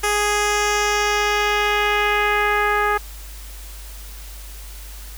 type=tone with low-pass filter sweep; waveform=10% pulse; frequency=415.3 Hz; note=G#4; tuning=in tune; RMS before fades=-19 dBFS; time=0.03-2.98 s; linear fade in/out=10 ms; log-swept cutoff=11000 to 1500 Hz; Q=1.4; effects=added 50 Hz sine -34 dBFS peak until 5.17 s + white hiss -41 dBFS RMS until 5.17 s